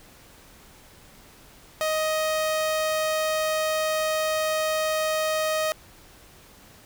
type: tone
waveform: sawtooth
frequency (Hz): 626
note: D#5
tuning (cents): +10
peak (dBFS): -19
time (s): 1.81-5.72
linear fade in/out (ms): 0
effects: pink hiss -51 dBFS RMS until 6.85 s